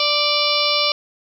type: harmonic tone with a mistuned harmonic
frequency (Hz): 587.3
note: D5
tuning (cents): 0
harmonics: 1 / 2 / 4 / 5 / 6 / 7 / 8 / 9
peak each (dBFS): -24 / -24 / -24 / -24 / -24 / -24 / -24 / -24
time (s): 0-0.92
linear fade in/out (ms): 2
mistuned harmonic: 9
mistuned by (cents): +24
effects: 8-bit